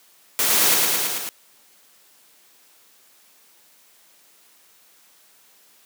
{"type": "noise with echo", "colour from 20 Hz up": "white", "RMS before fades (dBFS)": -20, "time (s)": [0.39, 0.74], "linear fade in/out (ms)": 0, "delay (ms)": 110, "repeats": 5, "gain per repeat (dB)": -2, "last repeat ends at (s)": 1.29, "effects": ["white hiss -55 dBFS RMS until 5.85 s", "high-pass 200 Hz 12 dB/octave"]}